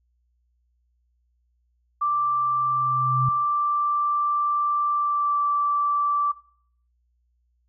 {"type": "tone with pitch glide", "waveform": "sine", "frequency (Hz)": [1174.7, 1164.6], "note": ["D6", "D6"], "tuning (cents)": [0, -15], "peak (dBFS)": -20, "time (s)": [2.01, 6.32], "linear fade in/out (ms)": 10, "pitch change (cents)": -15, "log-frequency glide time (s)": [4.94, 5.4]}
{"type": "tone with exponential growth", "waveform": "sine", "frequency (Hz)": 128.9, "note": "C3", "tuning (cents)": -26, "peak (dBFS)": -20, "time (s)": [2.04, 3.29], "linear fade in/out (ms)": 5, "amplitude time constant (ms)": 270}
{"effects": ["noise-tail reverb RT60 0.6 s tail -19 dB re dry", "added 60 Hz sine -65 dBFS peak until 7.68 s"]}